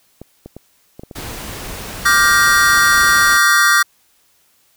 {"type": "clicks", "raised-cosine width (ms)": 2, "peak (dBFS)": -19, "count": 7, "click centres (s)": [0.216, 0.46, 0.566, 0.995, 1.035, 1.112, 1.185]}
{"type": "noise", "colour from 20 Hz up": "pink", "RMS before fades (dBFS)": -29, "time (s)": [1.15, 3.38], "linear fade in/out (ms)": 10}
{"type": "chord", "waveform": "square", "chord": "G minor seventh", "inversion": "second", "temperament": "just", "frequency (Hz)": [1176, 1411.2, 1568, 1881.6], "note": ["D6", "F6", "G6", "Bb6"], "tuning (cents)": [2, 18, 0, 16], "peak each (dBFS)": -16, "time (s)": [2.05, 3.83], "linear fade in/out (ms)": 10}
{"effects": ["white hiss -57 dBFS RMS until 4.76 s"]}